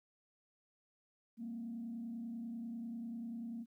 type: tone with frequency modulation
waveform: sine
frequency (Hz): 231.5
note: A#3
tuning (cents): -12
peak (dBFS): -40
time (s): 1.37-3.66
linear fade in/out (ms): 50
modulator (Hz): 30.2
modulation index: 0.5
effects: tanh soft clip ceiling -36 dBFS + 13-bit